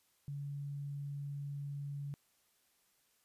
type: tone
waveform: sine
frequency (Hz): 142.3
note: C#3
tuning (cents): +46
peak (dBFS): -39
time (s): 0.28-2.14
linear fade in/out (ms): 0
effects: white hiss -74 dBFS RMS until 3.24 s + resampled to 32000 Hz